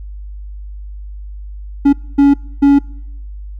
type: tone bursts at uneven times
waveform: triangle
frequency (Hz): 281.5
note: C#4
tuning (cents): +27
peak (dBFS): -3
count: 3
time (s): 1.85-1.93 / 2.18-2.34 / 2.62-2.79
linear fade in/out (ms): 10
effects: noise-tail reverb RT60 0.9 s tail -26 dB re dry + added 50 Hz sine -26 dBFS peak until 3.59 s